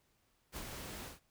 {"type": "noise with ADSR envelope", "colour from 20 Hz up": "pink", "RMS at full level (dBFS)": -43, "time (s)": [0.52, 1.2], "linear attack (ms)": 44, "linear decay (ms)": 47, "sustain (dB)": -3, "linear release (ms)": 160, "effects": ["pink hiss -75 dBFS RMS until 1.3 s"]}